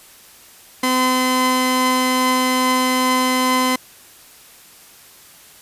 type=tone pair together; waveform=sawtooth; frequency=255.4 / 1024 Hz; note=C4 / C6; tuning=-42 / -38 cents; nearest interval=2 octaves; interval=2404 cents; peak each=-14 dBFS; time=0.83-3.76 s; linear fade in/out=5 ms; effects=white hiss -45 dBFS RMS until 5.61 s + resampled to 32000 Hz